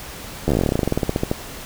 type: slowing click train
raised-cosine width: 2 ms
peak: -5 dBFS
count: 24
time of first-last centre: 0.48-1.314 s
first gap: 12 ms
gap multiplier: 1.09
effects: pink hiss -35 dBFS RMS until 1.65 s